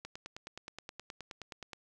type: click train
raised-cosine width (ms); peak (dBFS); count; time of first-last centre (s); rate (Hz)
0.2; -26; 17; 0.05-1.732; 9.51
effects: none